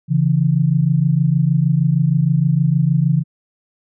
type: tone pair together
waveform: sine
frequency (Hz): 138.59 / 165.03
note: C#3 / E3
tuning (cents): 0 / +2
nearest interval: minor third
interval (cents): 302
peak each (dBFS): -15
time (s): 0.08-3.24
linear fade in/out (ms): 50
effects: none